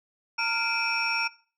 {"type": "tone cluster", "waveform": "sine", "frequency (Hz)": [912, 1397, 2346, 2568, 5510], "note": ["A#5", "F6", "D7", "E7", "F8"], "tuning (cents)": [-38, 0, -2, -46, -24], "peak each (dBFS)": -31, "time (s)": [0.38, 1.28], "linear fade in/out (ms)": 10, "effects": ["noise-tail reverb RT60 0.4 s tail -20 dB re dry", "tanh soft clip ceiling -16 dBFS"]}